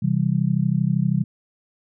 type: chord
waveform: sine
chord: C major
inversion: none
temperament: just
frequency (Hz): 130.81 / 163.52 / 196.22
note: C3 / E3 / G3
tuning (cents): 0 / -14 / +2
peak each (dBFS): -22 / -21 / -23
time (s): 0.02-1.24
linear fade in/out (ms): 10
effects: none